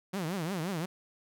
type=tone with vibrato; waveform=sawtooth; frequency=176.4 Hz; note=F3; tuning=18 cents sharp; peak=-28 dBFS; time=0.13-0.86 s; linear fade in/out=10 ms; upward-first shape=triangle; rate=5.7 Hz; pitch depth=280 cents each way; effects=none